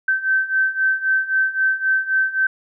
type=beating tone pair; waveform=sine; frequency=1544 / 1547.8 Hz; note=G6 / G6; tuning=-27 / -22 cents; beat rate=3.8 Hz; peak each=-21 / -18 dBFS; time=0.08-2.47 s; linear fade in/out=5 ms; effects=none